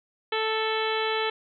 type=harmonic tone with a mistuned harmonic; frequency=440 Hz; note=A4; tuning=in tune; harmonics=1 / 2 / 3 / 4 / 5 / 6 / 7 / 8 / 9; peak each=-28 / -31 / -33 / -34 / -35 / -36 / -36 / -37 / -38 dBFS; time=0.32-1.3 s; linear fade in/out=5 ms; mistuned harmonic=8; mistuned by=-53 cents; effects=none